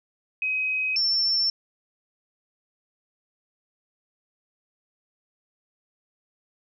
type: tone pair in turn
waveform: sine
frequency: 2529 / 5393 Hz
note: D#7 / E8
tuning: +28 / +39 cents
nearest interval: octave + minor second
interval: 1311 cents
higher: second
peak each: -23 / -20 dBFS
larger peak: second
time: 0.42-0.96 / 0.96-1.5 s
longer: neither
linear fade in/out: 2 ms
effects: none